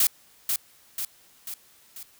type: noise with echo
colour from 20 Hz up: blue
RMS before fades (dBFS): -20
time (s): 0-0.07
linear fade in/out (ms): 2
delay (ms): 490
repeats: 4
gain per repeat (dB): -5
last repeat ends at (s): 2.03
effects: white hiss -57 dBFS RMS until 2.19 s